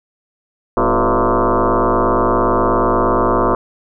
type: tone with frequency modulation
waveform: sine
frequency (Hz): 326.5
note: E4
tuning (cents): -17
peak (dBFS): -11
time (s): 0.77-3.55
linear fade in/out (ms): 2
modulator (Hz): 117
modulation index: 7.7
effects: none